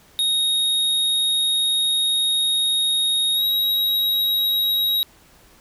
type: tone with pitch glide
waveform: square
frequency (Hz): 3742 to 3823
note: A#7 to A#7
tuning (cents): +6 to +43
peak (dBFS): -18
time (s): 0.19-5.03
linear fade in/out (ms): 0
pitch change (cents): +37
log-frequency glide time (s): 3.34-3.43
effects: pink hiss -52 dBFS RMS until 5.6 s